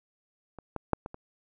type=clicks; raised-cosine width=1 ms; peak=-29 / -19 / -9 / -23 / -27 dBFS; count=5; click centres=0.587 / 0.763 / 0.933 / 1.061 / 1.144 s; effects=none